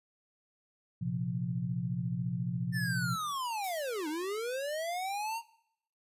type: chord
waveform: sine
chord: Bb suspended second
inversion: none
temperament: equal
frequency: 116.54 / 130.81 / 174.61 Hz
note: Bb2 / C3 / F3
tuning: 0 / 0 / 0 cents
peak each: -38 / -35 / -34 dBFS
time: 1.01-3.16 s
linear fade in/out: 10 ms
type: linear two-way sweep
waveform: square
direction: down then up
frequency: 1800 to 293.7 to 937 Hz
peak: -34 dBFS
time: 2.72-5.42 s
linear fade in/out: 50 ms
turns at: 4.08 s
type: noise with exponential decay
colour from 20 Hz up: violet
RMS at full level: -40 dBFS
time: 3.64-4.56 s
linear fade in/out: 1 ms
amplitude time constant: 200 ms
effects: noise-tail reverb RT60 0.7 s tail -19 dB re dry + resampled to 32000 Hz